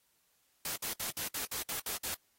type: noise bursts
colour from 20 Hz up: white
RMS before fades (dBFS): -37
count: 9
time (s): 0.65-2.144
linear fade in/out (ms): 2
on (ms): 110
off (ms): 63
effects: white hiss -73 dBFS RMS until 2.38 s + AAC 48 kbps